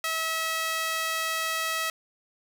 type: tone with high-pass filter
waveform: sawtooth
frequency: 646 Hz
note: E5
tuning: 35 cents flat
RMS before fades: -29 dBFS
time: 0.04-1.9 s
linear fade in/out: 2 ms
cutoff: 1500 Hz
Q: 1.1
effects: none